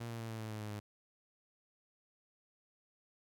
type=tone with pitch steps; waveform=sawtooth; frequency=117.3 / 115.35 / 113.44 / 111.55 / 109.7 / 107.88 / 106.08 / 104.32 Hz; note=A#2 / A#2 / A#2 / A2 / A2 / A2 / G#2 / G#2; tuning=+11 / -18 / -47 / +24 / -5 / -34 / +37 / +8 cents; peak=-37 dBFS; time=0-0.8 s; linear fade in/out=10 ms; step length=100 ms; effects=none